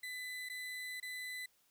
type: tone with dropouts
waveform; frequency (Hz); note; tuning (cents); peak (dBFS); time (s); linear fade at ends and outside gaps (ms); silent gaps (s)
35% pulse; 2004; B6; +25; -40; 0.03-1.46; 5; 0.489-0.497 / 1.001-1.026
effects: white hiss -73 dBFS RMS until 1.7 s